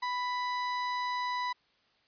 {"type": "tone", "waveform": "35% pulse", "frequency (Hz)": 990, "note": "B5", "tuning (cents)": 4, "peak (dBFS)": -29, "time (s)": [0.02, 1.53], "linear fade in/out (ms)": 10, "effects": ["white hiss -69 dBFS RMS until 2.07 s", "resampled to 11025 Hz"]}